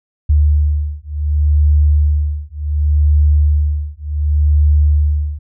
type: beating tone pair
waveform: sine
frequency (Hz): 74 / 74.68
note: D2 / D2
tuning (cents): +14 / +30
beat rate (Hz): 0.68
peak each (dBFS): -13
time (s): 0.29-5.39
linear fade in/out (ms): 10
effects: none